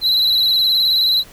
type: tone with vibrato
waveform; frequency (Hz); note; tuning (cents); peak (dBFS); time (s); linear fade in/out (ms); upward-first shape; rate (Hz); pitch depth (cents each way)
triangle; 4000; B7; +21; -11; 0.01-1.24; 50; square; 19; 39
effects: pink hiss -43 dBFS RMS until 1.32 s